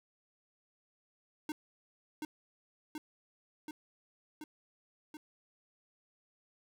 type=tone with echo; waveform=square; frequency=305.6 Hz; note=D#4; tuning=31 cents flat; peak=-36 dBFS; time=1.49-1.52 s; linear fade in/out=2 ms; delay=730 ms; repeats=5; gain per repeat=-2 dB; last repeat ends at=5.17 s; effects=none